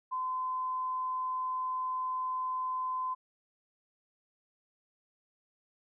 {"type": "tone", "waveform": "sine", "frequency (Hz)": 1025, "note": "C6", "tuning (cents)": -36, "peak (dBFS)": -31, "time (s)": [0.11, 3.15], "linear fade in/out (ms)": 20, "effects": []}